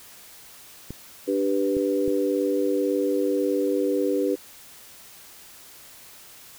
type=clicks; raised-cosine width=3 ms; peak=-21 dBFS; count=3; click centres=0.906 / 1.768 / 2.079 s
type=chord; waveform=sine; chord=G major; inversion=second; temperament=equal; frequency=293.7 / 392 / 493.9 Hz; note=D4 / G4 / B4; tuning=0 / 0 / 0 cents; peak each=-25 dBFS; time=1.27-4.36 s; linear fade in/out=20 ms
effects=white hiss -47 dBFS RMS until 6.58 s